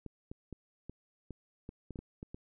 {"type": "clicks", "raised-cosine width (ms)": 3, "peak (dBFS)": -30, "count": 11, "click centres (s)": [0.063, 0.315, 0.527, 0.896, 1.307, 1.691, 1.907, 1.958, 1.99, 2.229, 2.345], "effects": []}